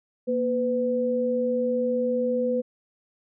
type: tone pair together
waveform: sine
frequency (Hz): 236.8 / 501.8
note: A#3 / B4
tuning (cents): +27 / +28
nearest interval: octave + minor second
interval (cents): 1301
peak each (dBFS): -27 / -23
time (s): 0.27-2.62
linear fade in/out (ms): 20
effects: none